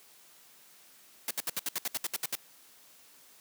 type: noise bursts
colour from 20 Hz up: white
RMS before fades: -32 dBFS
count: 12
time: 1.28-2.353 s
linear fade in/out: 2 ms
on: 28 ms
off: 67 ms
effects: white hiss -58 dBFS RMS until 3.4 s + high-pass 150 Hz 12 dB/octave